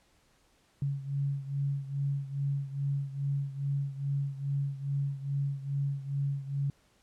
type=beating tone pair; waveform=sine; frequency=139.1 / 141.5 Hz; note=C#3 / C#3; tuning=+6 / +36 cents; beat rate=2.4 Hz; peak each=-31 / -35 dBFS; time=0.82-6.7 s; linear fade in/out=2 ms; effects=pink hiss -67 dBFS RMS until 7.02 s + low-pass 10000 Hz 12 dB/octave